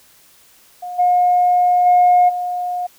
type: tone with level steps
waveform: sine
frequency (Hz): 717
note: F5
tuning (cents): +45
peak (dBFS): -25 / -10 / -7 / -19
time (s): 0.82-2.87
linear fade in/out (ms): 10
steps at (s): 0.98 / 1.85 / 2.28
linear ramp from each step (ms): 20
effects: tanh soft clip ceiling -5 dBFS + white hiss -50 dBFS RMS until 2.98 s